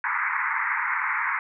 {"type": "band-pass noise", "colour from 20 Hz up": "white", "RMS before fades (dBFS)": -26, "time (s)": [0.04, 1.39], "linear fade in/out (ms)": 2, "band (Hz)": [880, 2200], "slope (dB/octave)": 96, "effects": []}